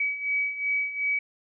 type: beating tone pair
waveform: sine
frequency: 2274 / 2276.7 Hz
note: C#7 / C#7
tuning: +44 / +46 cents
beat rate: 2.7 Hz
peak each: -31 / -26 dBFS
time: 0-1.19 s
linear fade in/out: 5 ms
effects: none